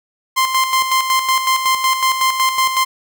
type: tone with tremolo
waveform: sawtooth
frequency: 1046.5 Hz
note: C6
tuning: in tune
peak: -8 dBFS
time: 0.36-2.85 s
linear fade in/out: 20 ms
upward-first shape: square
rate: 5.4 Hz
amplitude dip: 55%
effects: none